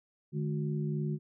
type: tone cluster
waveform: sine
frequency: 150.5 / 213.6 / 364.3 Hz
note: D3 / G#3 / F#4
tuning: +43 / +49 / -27 cents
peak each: -31 / -37 / -40 dBFS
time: 0.32-1.19 s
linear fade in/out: 50 ms
effects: none